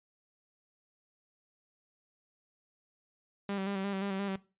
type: tone with vibrato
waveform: sawtooth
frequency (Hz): 196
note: G3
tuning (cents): 0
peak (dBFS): -29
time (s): 3.49-4.36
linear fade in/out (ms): 2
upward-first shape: square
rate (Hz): 5.7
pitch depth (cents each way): 34
effects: noise-tail reverb RT60 0.3 s tail -19 dB re dry + resampled to 8000 Hz